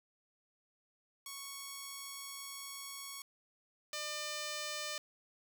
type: tone pair in turn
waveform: 5% pulse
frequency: 1108.7 / 600 Hz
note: C#6 / D5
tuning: 0 / +37 cents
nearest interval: major seventh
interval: 1063 cents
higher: first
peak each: -32 / -27 dBFS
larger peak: second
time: 1.26-3.22 / 3.93-4.98 s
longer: first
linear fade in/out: 2 ms
effects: none